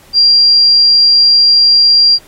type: tone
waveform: sine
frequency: 4761 Hz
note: D8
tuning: 23 cents sharp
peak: -4 dBFS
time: 0.13-2.19 s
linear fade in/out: 50 ms
effects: pink hiss -43 dBFS RMS until 2.27 s + AAC 48 kbps